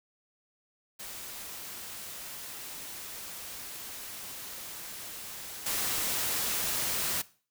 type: noise with level steps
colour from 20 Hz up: white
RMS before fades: -42 / -31 dBFS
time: 0.99-7.22 s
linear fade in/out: 10 ms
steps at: 5.66 s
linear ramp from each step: 5 ms
effects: noise-tail reverb RT60 0.4 s tail -19 dB re dry